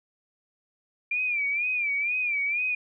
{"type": "tone with vibrato", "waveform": "sine", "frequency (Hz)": 2377, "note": "D7", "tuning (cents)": 20, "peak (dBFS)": -24, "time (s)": [1.11, 2.75], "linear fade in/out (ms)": 5, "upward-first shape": "sine", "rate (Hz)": 2.1, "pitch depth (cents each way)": 100, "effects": []}